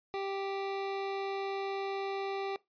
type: tone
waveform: 25% pulse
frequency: 392 Hz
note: G4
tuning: in tune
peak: -30 dBFS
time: 0.14-2.56 s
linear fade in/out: 0 ms
effects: noise-tail reverb RT60 0.2 s tail -21 dB re dry + resampled to 11025 Hz